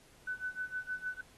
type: tone with tremolo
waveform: sine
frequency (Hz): 1500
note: F#6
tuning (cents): +23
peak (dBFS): -33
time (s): 0.27-1.21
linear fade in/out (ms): 5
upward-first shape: sine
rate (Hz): 6.5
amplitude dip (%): 90
effects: pink hiss -62 dBFS RMS until 1.37 s + AAC 32 kbps